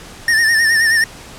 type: tone with vibrato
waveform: square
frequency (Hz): 1809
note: A6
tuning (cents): +48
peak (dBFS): -11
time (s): 0.28-1.04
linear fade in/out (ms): 2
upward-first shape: sine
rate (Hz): 9.5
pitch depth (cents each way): 60
effects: pink hiss -36 dBFS RMS until 1.38 s + low-pass 10000 Hz 12 dB/octave